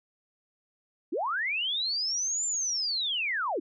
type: linear two-way sweep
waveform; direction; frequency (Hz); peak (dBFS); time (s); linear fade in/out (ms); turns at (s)
sine; up then down; 258.1 to 7290 to 258.1; -27; 1.12-3.6; 10; 2.46
effects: none